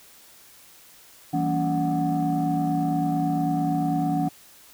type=tone cluster; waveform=sine; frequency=165.8 / 194.7 / 232.7 / 284 / 738 Hz; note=E3 / G3 / A#3 / C#4 / F#5; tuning=+10 / -12 / -3 / +42 / -5 cents; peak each=-25 / -33 / -31 / -24 / -26 dBFS; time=1.33-4.29 s; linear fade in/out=10 ms; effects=tanh soft clip ceiling -15 dBFS + white hiss -51 dBFS RMS until 4.73 s